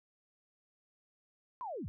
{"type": "linear sweep", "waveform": "sine", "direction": "down", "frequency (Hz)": [1046.5, 51.91], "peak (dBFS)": -38, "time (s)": [1.61, 1.88], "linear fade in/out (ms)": 0, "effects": []}